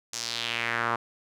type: tone with band-pass filter sweep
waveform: sawtooth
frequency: 116.8 Hz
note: A#2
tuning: 4 cents sharp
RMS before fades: -30 dBFS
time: 0.13-0.96 s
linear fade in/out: 5 ms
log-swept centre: 6500 to 1100 Hz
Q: 2.6
effects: none